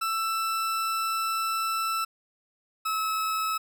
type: tone pair in turn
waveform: 40% pulse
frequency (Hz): 1328 / 1295.4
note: E6 / E6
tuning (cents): +12 / -31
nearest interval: unison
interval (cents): 43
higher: first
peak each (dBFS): -25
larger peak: neither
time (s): 0.01-2.05 / 2.85-3.58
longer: first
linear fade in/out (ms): 10
effects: none